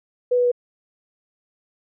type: tone with pitch steps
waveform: sine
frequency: 493.9 / 490.8 / 487.7 Hz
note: B4 / B4 / B4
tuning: 0 / -11 / -22 cents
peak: -15 dBFS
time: 0.31-0.517 s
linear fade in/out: 10 ms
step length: 69 ms
effects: none